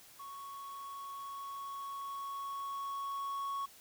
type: tone with level ramp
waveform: triangle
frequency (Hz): 1108.7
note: C#6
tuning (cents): 0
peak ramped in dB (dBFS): -43 to -33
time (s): 0.19-3.66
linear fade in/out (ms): 10
effects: white hiss -58 dBFS RMS until 3.8 s